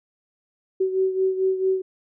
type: beating tone pair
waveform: sine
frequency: 377.8 / 382.3 Hz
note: F#4 / G4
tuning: +36 / -43 cents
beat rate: 4.5 Hz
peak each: -20 / -26 dBFS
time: 0.8-1.82 s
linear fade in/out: 10 ms
effects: none